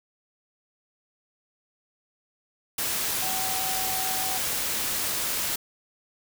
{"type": "tone in noise", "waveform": "sine", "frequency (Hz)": 758, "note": "F#5", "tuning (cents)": 42, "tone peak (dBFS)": -33, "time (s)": [3.22, 4.38], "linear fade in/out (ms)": 5, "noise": "white", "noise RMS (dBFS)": -28, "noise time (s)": [2.78, 5.56], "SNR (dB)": -8, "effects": []}